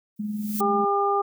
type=noise with exponential growth; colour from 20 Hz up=violet; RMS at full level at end=-28 dBFS; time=0.16-0.61 s; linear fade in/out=5 ms; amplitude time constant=96 ms
type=tone with tremolo; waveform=sine; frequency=210 Hz; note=G#3; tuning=19 cents sharp; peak=-24 dBFS; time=0.19-0.85 s; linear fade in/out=10 ms; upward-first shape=triangle; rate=20 Hz; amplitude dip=50%
type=harmonic tone; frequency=401.4 Hz; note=G4; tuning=41 cents sharp; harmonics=1 / 2 / 3; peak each=-24 / -24 / -24 dBFS; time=0.6-1.22 s; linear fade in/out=10 ms
effects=none